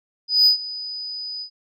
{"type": "tone with ADSR envelope", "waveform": "sine", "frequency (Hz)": 4978, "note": "D#8", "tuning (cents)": 0, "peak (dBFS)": -8, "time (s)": [0.28, 1.5], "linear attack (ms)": 180, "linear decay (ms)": 110, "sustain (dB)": -20, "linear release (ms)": 85, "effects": ["tanh soft clip ceiling -9 dBFS"]}